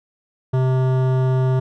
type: tone with hard clipping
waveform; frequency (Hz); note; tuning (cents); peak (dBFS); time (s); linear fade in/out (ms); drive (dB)
sine; 129.7; C3; -15; -17; 0.53-1.6; 10; 15
effects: none